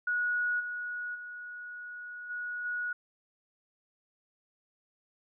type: tone with level steps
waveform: sine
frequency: 1458 Hz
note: F#6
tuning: 26 cents flat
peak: -27 / -34 / -40 / -34 / -31 dBFS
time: 0.07-2.93 s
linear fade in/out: 5 ms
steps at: 0.59 / 1.14 / 2.29 / 2.64 s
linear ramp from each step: 20 ms
effects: none